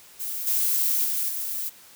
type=noise with level steps; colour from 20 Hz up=violet; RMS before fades=-31 / -23 / -26 / -30 dBFS; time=0.19-1.7 s; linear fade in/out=20 ms; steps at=0.46 / 1.04 / 1.28 s; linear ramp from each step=20 ms; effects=white hiss -50 dBFS RMS until 1.95 s + high-pass 60 Hz 12 dB/octave